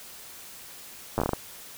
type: slowing click train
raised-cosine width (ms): 1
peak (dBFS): -11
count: 8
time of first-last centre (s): 1.18-1.333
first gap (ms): 9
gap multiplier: 1.29
effects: white hiss -45 dBFS RMS until 1.77 s